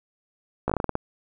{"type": "slowing click train", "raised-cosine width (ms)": 1, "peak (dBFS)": -10, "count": 9, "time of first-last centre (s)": [0.68, 0.954], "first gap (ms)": 16, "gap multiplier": 1.21, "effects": []}